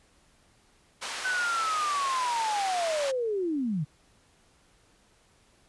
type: band-pass noise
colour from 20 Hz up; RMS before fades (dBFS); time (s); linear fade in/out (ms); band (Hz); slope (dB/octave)
pink; -36; 1.01-3.12; 20; 860 to 7900; 12
type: linear sweep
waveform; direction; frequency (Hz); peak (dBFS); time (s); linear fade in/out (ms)
sine; down; 1528 to 137.5; -26; 1.24-3.85; 20
effects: pink hiss -63 dBFS RMS until 5.68 s + resampled to 24000 Hz